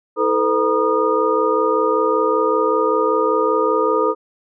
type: tone cluster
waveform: sine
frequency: 323.3 / 438.8 / 504 / 950 / 1226 Hz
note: E4 / A4 / B4 / A#5 / D#6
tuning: -34 / -5 / +35 / +33 / -26 cents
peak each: -24 / -18 / -20 / -24 / -20 dBFS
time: 0.16-4.15 s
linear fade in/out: 50 ms
effects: none